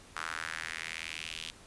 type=tone with high-pass filter sweep; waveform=sawtooth; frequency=81 Hz; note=E2; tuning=30 cents flat; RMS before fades=-40 dBFS; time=0.16-1.5 s; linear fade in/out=0 ms; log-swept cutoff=1300 to 3100 Hz; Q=3; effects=pink hiss -55 dBFS RMS until 1.66 s + resampled to 24000 Hz